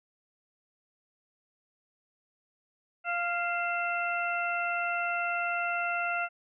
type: harmonic tone with a mistuned harmonic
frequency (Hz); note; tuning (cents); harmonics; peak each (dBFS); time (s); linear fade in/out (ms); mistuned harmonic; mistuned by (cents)
696; F5; -6; 1 / 2 / 3 / 4; -33 / -31 / -38 / -35; 3.04-6.29; 50; 4; -59
effects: none